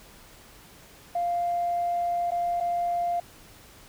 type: tone with dropouts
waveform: sine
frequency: 697 Hz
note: F5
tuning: 4 cents flat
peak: -23 dBFS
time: 1.15-3.2 s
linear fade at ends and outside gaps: 5 ms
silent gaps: 2.307-2.317 / 2.602-2.607 s
effects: tanh soft clip ceiling -19 dBFS + pink hiss -51 dBFS RMS until 3.88 s